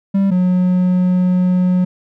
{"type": "tone pair in turn", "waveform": "triangle", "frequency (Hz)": [196, 181.72], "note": ["G3", "F#3"], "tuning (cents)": [0, -31], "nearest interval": "minor second", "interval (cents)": 131, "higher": "first", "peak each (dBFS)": -9, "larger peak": "neither", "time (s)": [[0.14, 0.31], [0.31, 1.85]], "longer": "second", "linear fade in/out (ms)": 10, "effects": []}